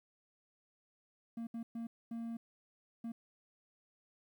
triangle tone bursts at uneven times, 230.6 Hz, A#3, 19 cents flat, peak -37 dBFS, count 5, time 1.37-1.47 / 1.54-1.63 / 1.75-1.87 / 2.11-2.37 / 3.04-3.12 s, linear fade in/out 5 ms, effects 12-bit

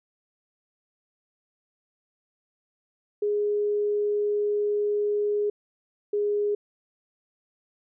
sine tone pair in turn, 414.6 / 413.1 Hz, G#4 / G#4, -3 / -9 cents, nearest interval unison, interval 6 cents, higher first, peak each -22 dBFS, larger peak neither, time 3.22-5.5 / 6.13-6.55 s, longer first, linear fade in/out 5 ms, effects none

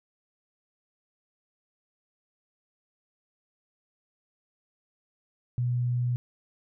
sine tone, 122.6 Hz, B2, 12 cents flat, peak -24 dBFS, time 5.58-6.16 s, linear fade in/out 0 ms, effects none

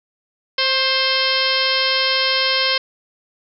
harmonic tone with a mistuned harmonic, 526 Hz, C5, 9 cents sharp, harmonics 1 / 2 / 3 / 4 / 5 / 6 / 7 / 8 / 9 / 10, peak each -25 / -26 / -26 / -24 / -26 / -22 / -28 / -23 / -27 / -24 dBFS, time 0.58-2.78 s, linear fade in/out 5 ms, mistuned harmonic 2, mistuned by +31 cents, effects none

